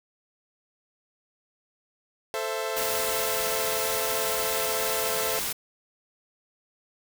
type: chord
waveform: sawtooth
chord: A minor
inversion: none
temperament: equal with one note detuned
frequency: 440 / 523.3 / 666.9 Hz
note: A4 / C5 / E5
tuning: 0 / 0 / +20 cents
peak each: -28 / -29 / -29 dBFS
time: 2.34-5.39 s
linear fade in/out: 0 ms
type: noise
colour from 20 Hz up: white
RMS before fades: -30 dBFS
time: 2.76-5.53 s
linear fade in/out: 10 ms
effects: none